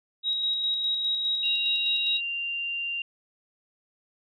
sine tone with tremolo, 3815 Hz, A#7, 39 cents sharp, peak -23 dBFS, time 0.23-2.21 s, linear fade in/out 50 ms, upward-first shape square, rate 4.9 Hz, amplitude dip 30%
sine tone, 2782 Hz, F7, 7 cents flat, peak -28 dBFS, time 1.43-3.02 s, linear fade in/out 2 ms
effects none

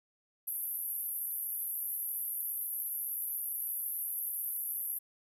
white band-pass noise, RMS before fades -37 dBFS, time 0.47-4.99 s, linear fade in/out 10 ms, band 11000 to 13000 Hz, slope 96 dB/octave, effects none

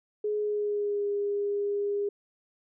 sine tone with pitch glide, 420.3 to 406.7 Hz, G#4 to G#4, +21 to -36 cents, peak -26 dBFS, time 0.24-2.09 s, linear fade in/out 5 ms, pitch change -57 cents, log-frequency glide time 0.38-1.08 s, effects none

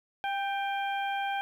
harmonic tone with a mistuned harmonic, 795 Hz, G5, 24 cents sharp, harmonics 1 / 2 / 3 / 4, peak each -30 / -36 / -40 / -42 dBFS, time 0.24-1.41 s, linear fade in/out 0 ms, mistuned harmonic 2, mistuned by -30 cents, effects 10-bit

